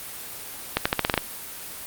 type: accelerating click train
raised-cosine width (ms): 0.3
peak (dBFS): -3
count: 8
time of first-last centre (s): 0.77-1.177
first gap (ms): 85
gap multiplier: 0.87
effects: white hiss -37 dBFS RMS until 1.86 s + Opus 32 kbps